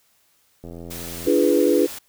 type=click train; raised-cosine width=2 ms; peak=-24 dBFS; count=55; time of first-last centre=0.64-1.276 s; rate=84.9 Hz
type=noise; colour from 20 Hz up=white; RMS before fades=-35 dBFS; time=0.9-1.99 s; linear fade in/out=10 ms
type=chord; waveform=sine; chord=D diminished seventh; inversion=none; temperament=equal with one note detuned; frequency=293.7 / 342 / 415.3 / 493.9 Hz; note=D4 / F4 / Ab4 / Cb5; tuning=0 / -36 / 0 / 0 cents; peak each=-20 dBFS; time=1.26-1.87 s; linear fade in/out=20 ms
effects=white hiss -62 dBFS RMS until 2.08 s